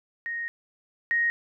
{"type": "tone pair in turn", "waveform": "sine", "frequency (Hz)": [1864.7, 1871.5], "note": ["A#6", "A#6"], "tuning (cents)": [0, 6], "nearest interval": "unison", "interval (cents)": 6, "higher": "second", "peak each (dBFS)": [-29, -21], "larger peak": "second", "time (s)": [[0.26, 0.48], [1.11, 1.3]], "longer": "first", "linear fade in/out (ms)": 0, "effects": []}